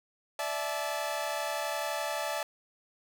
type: chord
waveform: sawtooth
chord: D suspended second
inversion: none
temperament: equal with one note detuned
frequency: 587.3 / 659.3 / 865.4 Hz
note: D5 / E5 / A5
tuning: 0 / 0 / -29 cents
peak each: -32 dBFS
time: 0.39-2.43 s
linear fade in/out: 2 ms
effects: none